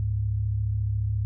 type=tone pair together; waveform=sine; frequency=70.19 / 104.5 Hz; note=C#2 / G#2; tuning=+22 / +11 cents; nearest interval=perfect fifth; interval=689 cents; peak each=-30 / -24 dBFS; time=0-1.25 s; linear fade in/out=0 ms; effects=none